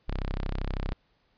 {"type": "tone", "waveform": "sawtooth", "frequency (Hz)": 32.7, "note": "C1", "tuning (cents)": 0, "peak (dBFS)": -25, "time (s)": [0.08, 0.93], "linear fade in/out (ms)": 0, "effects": ["pink hiss -69 dBFS RMS until 1.37 s", "resampled to 11025 Hz"]}